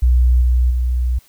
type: tone with level steps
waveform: sine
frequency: 61.74 Hz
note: B1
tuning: in tune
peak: -8 / -10 / -14 dBFS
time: 0.02-1.19 s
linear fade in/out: 10 ms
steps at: 0.41 / 0.7 s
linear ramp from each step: 10 ms
effects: tanh soft clip ceiling -5 dBFS + white hiss -52 dBFS RMS until 1.28 s